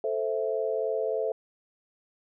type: chord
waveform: sine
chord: A minor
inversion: none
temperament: equal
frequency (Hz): 440 / 523.3 / 659.3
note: A4 / C5 / E5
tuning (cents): 0 / 0 / 0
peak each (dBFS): -29 / -31 / -31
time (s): 0.04-1.32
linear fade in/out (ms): 2
effects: none